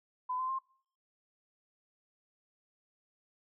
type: tone with pitch steps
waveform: sine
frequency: 1008 / 1033.3 / 1059.3 Hz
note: B5 / C6 / C6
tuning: +35 / -22 / +21 cents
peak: -32 dBFS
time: 0.29-0.59 s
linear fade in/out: 10 ms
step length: 100 ms
effects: noise-tail reverb RT60 0.6 s tail -26 dB re dry